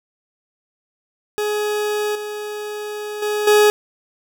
40% pulse tone with level steps, 419.7 Hz, G#4, 18 cents sharp, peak -18 / -25 / -18 / -9 dBFS, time 1.38-3.7 s, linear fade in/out 0 ms, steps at 2.15 / 3.22 / 3.47 s, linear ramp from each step 5 ms, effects none

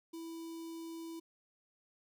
square tone with notch filter, 329.6 Hz, E4, in tune, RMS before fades -45 dBFS, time 0.13-1.2 s, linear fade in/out 10 ms, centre 1700 Hz, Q 0.64, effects none

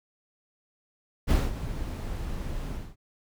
brown noise with ADSR envelope, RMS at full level -19 dBFS, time 1.27-2.96 s, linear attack 38 ms, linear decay 200 ms, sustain -14 dB, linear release 250 ms, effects none

